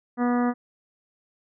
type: harmonic tone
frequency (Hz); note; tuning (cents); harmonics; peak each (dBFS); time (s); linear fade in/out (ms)
243.5; B3; -24; 1 / 2 / 3 / 4 / 5 / 6 / 7 / 8; -21 / -30 / -30 / -35 / -33 / -40 / -40 / -42; 0.17-0.54; 50
effects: none